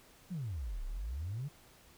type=exponential two-way sweep; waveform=sine; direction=down then up; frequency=196 to 31.99 to 153.8 Hz; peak=-35 dBFS; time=0.3-1.49 s; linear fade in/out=20 ms; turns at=0.84 s; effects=tanh soft clip ceiling -32 dBFS + pink hiss -61 dBFS RMS until 1.97 s